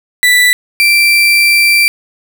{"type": "tone pair in turn", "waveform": "35% pulse", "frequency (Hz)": [1975.5, 2349], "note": ["B6", "D7"], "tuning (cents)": [0, 0], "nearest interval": "minor third", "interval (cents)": 300, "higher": "second", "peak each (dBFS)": -4, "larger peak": "neither", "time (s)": [[0.23, 0.53], [0.8, 1.88]], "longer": "second", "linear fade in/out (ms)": 0, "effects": []}